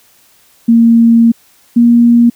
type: tone pair in turn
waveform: sine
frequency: 231 / 236.5 Hz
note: A#3 / A#3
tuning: -16 / +25 cents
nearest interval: unison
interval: 41 cents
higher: second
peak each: -3 dBFS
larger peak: neither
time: 0.68-1.32 / 1.76-2.3 s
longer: first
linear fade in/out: 10 ms
effects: white hiss -48 dBFS RMS until 2.35 s